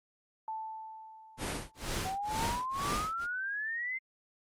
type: tone with exponential decay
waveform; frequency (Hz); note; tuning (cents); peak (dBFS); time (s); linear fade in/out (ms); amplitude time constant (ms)
sine; 880; A5; 0; -34; 0.48-2.28; 1; 390
type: noise with tremolo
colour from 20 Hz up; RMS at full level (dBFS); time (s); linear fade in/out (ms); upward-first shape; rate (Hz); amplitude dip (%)
pink; -34; 1.37-3.27; 50; sine; 2.1; 100
type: exponential sweep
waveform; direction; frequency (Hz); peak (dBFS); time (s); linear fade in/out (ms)
sine; up; 740 to 2101; -33; 2.04-3.99; 20
effects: low-pass 11000 Hz 12 dB/octave + Opus 32 kbps